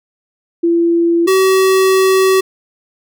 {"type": "tone pair in turn", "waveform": ["sine", "square"], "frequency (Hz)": [338.6, 380.1], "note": ["E4", "F#4"], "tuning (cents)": [46, 47], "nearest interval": "major second", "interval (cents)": 201, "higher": "second", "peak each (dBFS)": -9, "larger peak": "neither", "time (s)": [[0.63, 1.27], [1.27, 2.41]], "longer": "second", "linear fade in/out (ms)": 10, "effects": []}